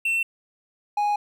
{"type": "tone pair in turn", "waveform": "triangle", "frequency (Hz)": [2699, 827.8], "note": ["E7", "G#5"], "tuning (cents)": [40, -6], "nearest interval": "octave + minor sixth", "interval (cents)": 2046, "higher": "first", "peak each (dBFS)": [-19, -18], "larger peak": "second", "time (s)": [[0.05, 0.23], [0.97, 1.16]], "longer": "second", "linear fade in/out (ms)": 5, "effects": []}